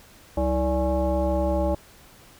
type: tone with frequency modulation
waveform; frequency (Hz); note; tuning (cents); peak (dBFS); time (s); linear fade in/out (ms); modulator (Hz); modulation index
sine; 323.9; E4; -30; -20; 0.37-1.75; 5; 256; 1.7
effects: pink hiss -51 dBFS RMS until 2.39 s